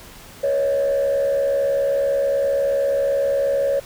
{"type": "tone with frequency modulation", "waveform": "sine", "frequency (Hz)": 556, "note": "C#5", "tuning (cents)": 5, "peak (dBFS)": -15, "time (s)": [0.43, 3.8], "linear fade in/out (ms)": 10, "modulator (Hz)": 69.2, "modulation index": 0.61, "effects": ["tanh soft clip ceiling -14 dBFS", "pink hiss -42 dBFS RMS until 3.85 s"]}